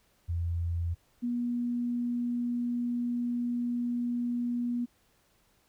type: tone pair in turn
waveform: sine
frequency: 85 / 241.1 Hz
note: F2 / B3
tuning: -46 / -41 cents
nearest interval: octave + tritone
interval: 1805 cents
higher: second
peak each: -28 dBFS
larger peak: neither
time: 0.28-0.95 / 1.22-4.86 s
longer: second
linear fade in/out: 20 ms
effects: pink hiss -68 dBFS RMS until 5.68 s